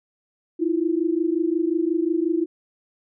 sine tone pair together, 319.6 / 345.2 Hz, D#4 / F4, +47 / -20 cents, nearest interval minor second, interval 133 cents, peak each -22 dBFS, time 0.59-2.46 s, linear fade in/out 20 ms, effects none

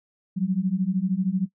sine beating tone pair, 180 / 193 Hz, F#3 / G3, -47 / -27 cents, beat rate 13 Hz, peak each -24 dBFS, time 0.36-1.46 s, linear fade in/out 20 ms, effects noise-tail reverb RT60 0.1 s tail -17 dB re dry

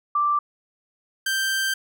sine / sawtooth tone pair in turn, 1174.7 / 1568 Hz, D6 / G6, 0 / 0 cents, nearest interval perfect fourth, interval 500 cents, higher second, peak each -18 dBFS, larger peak neither, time 0.15-0.39 / 1.26-1.74 s, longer second, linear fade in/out 5 ms, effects none

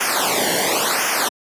pink noise with flanger, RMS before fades -19 dBFS, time 0-1.29 s, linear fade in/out 10 ms, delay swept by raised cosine 0.24 to 0.81 ms, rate 0.94 Hz, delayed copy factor -0.95, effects high-pass 200 Hz 12 dB/octave + resampled to 32000 Hz

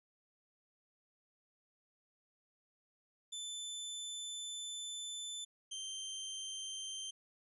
25% pulse tone pair in turn, 3520 / 3136 Hz, A7 / G7, 0 / 0 cents, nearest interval major second, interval 200 cents, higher first, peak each -38 / -38 dBFS, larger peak neither, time 3.32-5.45 / 5.71-7.11 s, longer first, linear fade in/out 10 ms, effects resampled to 32000 Hz

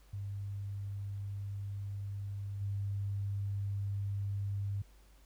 sine tone with level steps, 100 Hz, G2, 35 cents sharp, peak -37 / -33 dBFS, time 0.13-4.82 s, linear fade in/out 5 ms, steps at 2.6 s, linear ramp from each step 20 ms, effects added 50 Hz sine -58 dBFS peak until 5.25 s + pink hiss -67 dBFS RMS until 5.25 s

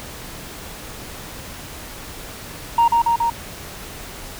sine tone with echo, 932.3 Hz, A#5, in tune, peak -9 dBFS, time 2.78-2.88 s, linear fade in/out 5 ms, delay 140 ms, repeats 3, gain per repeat -2 dB, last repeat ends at 3.3 s, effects tanh soft clip ceiling -9 dBFS + pink hiss -35 dBFS RMS until 4.39 s

